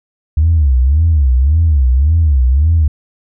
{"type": "tone with vibrato", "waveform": "sine", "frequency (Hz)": 72.1, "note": "D2", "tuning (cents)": -31, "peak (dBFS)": -6, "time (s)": [0.37, 2.88], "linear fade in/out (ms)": 5, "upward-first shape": "sine", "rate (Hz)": 1.8, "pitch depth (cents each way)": 250, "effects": ["tanh soft clip ceiling -3 dBFS"]}